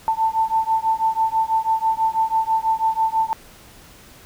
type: beating tone pair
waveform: sine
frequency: 887 / 893.1 Hz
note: A5 / A5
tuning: +14 / +26 cents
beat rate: 6.1 Hz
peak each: -20 dBFS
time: 0.08-3.33 s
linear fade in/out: 0 ms
effects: pink hiss -46 dBFS RMS until 4.25 s